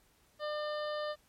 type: harmonic tone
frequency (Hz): 600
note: D5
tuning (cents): +37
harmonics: 1 / 2 / 3 / 5 / 6 / 7 / 8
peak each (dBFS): -35 / -41 / -45 / -49 / -51 / -52 / -53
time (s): 0.39-1.16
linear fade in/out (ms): 50
effects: pink hiss -68 dBFS RMS until 1.28 s + MP3 64 kbps